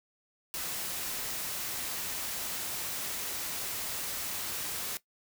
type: noise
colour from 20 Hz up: white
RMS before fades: -36 dBFS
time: 0.54-4.97 s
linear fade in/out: 0 ms
effects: noise-tail reverb RT60 0.1 s tail -17 dB re dry